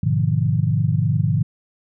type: chord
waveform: sine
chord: F half-diminished seventh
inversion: first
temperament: equal with one note detuned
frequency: 103.83 / 123.47 / 151.57 / 174.61 Hz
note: Ab2 / Cb3 / Eb3 / F3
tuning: 0 / 0 / -45 / 0 cents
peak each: -21 / -21 / -20 / -25 dBFS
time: 0.03-1.43 s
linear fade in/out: 5 ms
effects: none